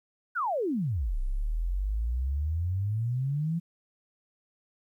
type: exponential two-way sweep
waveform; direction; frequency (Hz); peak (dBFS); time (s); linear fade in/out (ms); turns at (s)
sine; down then up; 1568 to 30.87 to 172.2; -26; 0.35-3.6; 20; 1.19
effects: 11-bit